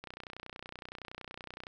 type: click train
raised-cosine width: 0.3 ms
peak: -27 dBFS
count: 51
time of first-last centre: 0.04-1.669 s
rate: 30.7 Hz
effects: none